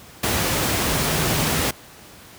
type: tone in noise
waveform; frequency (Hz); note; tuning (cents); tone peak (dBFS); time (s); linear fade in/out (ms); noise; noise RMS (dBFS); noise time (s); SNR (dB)
sine; 155.56; D#3; 0; -28; 0.9-1.63; 5; pink; -21; 0.23-1.71; -10
effects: pink hiss -44 dBFS RMS until 2.38 s + high-pass 60 Hz 12 dB/octave